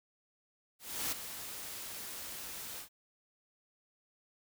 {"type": "noise with ADSR envelope", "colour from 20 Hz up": "white", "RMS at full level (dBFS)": -34, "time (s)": [0.79, 2.89], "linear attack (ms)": 330, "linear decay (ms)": 11, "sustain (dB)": -10, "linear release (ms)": 100, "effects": []}